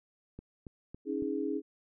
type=click train; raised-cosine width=3 ms; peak=-31 dBFS; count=4; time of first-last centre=0.39-1.223 s; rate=3.6 Hz
type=chord; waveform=sine; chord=C# suspended second; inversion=none; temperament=equal with one note detuned; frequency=277.2 / 316.2 / 415.3 Hz; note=C#4 / D#4 / G#4; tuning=0 / +28 / 0 cents; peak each=-35 dBFS; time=1.05-1.62 s; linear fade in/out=50 ms
effects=none